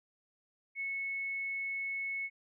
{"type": "tone", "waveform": "sine", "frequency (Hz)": 2200, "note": "C#7", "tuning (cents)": -14, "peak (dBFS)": -34, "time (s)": [0.75, 2.3], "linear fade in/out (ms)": 50, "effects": []}